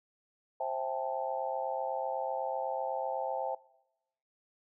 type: chord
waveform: sine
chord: A minor seventh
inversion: first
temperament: just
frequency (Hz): 528 / 660 / 792 / 880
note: C5 / E5 / G5 / A5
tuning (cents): +16 / +2 / +18 / 0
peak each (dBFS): -37 / -37 / -36 / -38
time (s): 0.6-3.55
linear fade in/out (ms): 5
effects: noise-tail reverb RT60 0.9 s tail -22 dB re dry